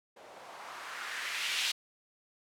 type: noise with low-pass filter sweep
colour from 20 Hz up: violet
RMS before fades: -38 dBFS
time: 0.16-1.72 s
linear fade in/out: 10 ms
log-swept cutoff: 540 to 3300 Hz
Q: 1.7
effects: none